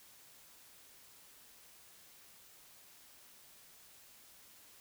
silence, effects white hiss -60 dBFS RMS until 4.8 s

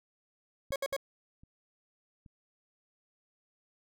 clicks, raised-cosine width 5 ms, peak -36 / -43 / -44 / -42 dBFS, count 4, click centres 0.707 / 0.926 / 1.435 / 2.262 s
40% pulse tone bursts, 549 Hz, C#5, 17 cents flat, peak -30 dBFS, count 3, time 0.72-0.965 s, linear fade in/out 2 ms, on 39 ms, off 64 ms
effects none

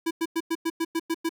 square tone bursts, 329.6 Hz, E4, in tune, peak -24 dBFS, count 9, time 0.06-1.293 s, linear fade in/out 10 ms, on 49 ms, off 99 ms, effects none

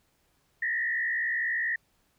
sine tone with frequency modulation, 1868 Hz, A#6, 3 cents sharp, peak -26 dBFS, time 0.62-1.76 s, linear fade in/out 5 ms, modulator 62.2 Hz, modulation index 1.4, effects pink hiss -70 dBFS RMS until 2.18 s

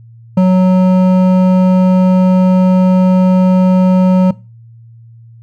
sine tone with hard clipping, 185 Hz, F#3, in tune, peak -7 dBFS, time 0.37-4.31 s, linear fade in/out 5 ms, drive 10 dB, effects noise-tail reverb RT60 0.3 s tail -21 dB re dry + added 115 Hz sine -35 dBFS peak until 5.42 s

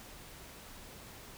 silence, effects pink hiss -51 dBFS RMS until 1.37 s

